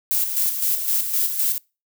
violet noise with tremolo, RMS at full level -20 dBFS, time 0.11-1.58 s, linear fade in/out 0 ms, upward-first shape square, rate 3.9 Hz, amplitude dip 50%, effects noise-tail reverb RT60 0.3 s tail -25 dB re dry

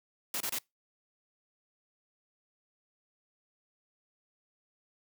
white noise bursts, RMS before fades -34 dBFS, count 3, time 0.34-0.586 s, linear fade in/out 2 ms, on 64 ms, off 27 ms, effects noise-tail reverb RT60 0.2 s tail -25 dB re dry + high-pass 150 Hz 12 dB/octave

